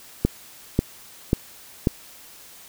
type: click train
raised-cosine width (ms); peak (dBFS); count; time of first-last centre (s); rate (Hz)
3; -4; 4; 0.25-1.872; 1.85
effects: white hiss -46 dBFS RMS until 2.68 s